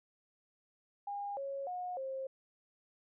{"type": "tone with pitch steps", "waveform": "sine", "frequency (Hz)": [810, 551, 723, 532], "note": ["G#5", "C#5", "F#5", "C5"], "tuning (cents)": [-43, -11, -40, 29], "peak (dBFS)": -37, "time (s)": [1.07, 2.27], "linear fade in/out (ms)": 5, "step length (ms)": 300, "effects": []}